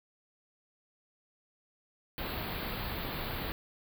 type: band-stop noise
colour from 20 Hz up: pink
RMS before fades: -37 dBFS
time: 2.18-3.52 s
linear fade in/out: 0 ms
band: 4600 to 12000 Hz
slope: 96 dB/octave
effects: none